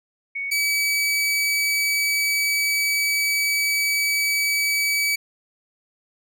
sine / sawtooth tone pair in turn, 2226 / 2286 Hz, C#7 / D7, +7 / -47 cents, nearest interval unison, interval 46 cents, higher second, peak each -25 / -16 dBFS, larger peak second, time 0.35-0.51 / 0.51-5.16 s, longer second, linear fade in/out 10 ms, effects none

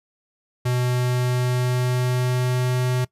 square tone with pitch glide, 124.4 to 126.06 Hz, B2 to B2, +13 to +36 cents, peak -20 dBFS, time 0.65-3.05 s, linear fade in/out 10 ms, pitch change +23 cents, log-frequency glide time 0.8-2.89 s, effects noise-tail reverb RT60 0.1 s tail -20 dB re dry + resampled to 32000 Hz

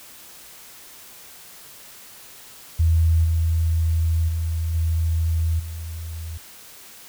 sine tone with level steps, 81.8 Hz, E2, 13 cents flat, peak -14 / -17 / -21 / -18 / -29 dBFS, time 2.79-6.38 s, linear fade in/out 10 ms, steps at 3.24 / 4.28 / 4.74 / 5.59 s, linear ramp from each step 10 ms, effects white hiss -44 dBFS RMS until 7.08 s

